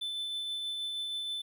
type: tone with tremolo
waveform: triangle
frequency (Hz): 3520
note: A7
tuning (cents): 0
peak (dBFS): -31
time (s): 0.01-1.42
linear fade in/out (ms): 10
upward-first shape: triangle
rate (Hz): 6.3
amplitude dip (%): 25
effects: 12-bit